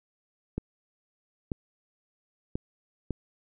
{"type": "clicks", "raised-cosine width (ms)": 3, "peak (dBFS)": -17, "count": 4, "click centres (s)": [0.58, 1.518, 2.555, 3.107], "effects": []}